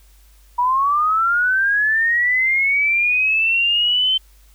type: linear sweep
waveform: sine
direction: up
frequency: 959 to 3097 Hz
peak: -14 dBFS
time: 0.58-4.18 s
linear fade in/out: 10 ms
effects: added 50 Hz sine -47 dBFS peak until 4.54 s + white hiss -56 dBFS RMS until 4.54 s